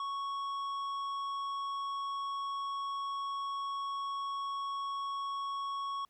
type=tone with tanh clipping; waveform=sine; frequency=1108.7 Hz; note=C#6; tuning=in tune; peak=-36 dBFS; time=0-6.05 s; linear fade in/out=2 ms; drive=9 dB; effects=pink hiss -75 dBFS RMS until 6.09 s